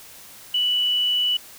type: tone with tanh clipping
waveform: triangle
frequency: 2960 Hz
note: F#7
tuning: in tune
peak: -18 dBFS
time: 0.54-1.37 s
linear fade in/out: 5 ms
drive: 2 dB
effects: white hiss -44 dBFS RMS until 1.58 s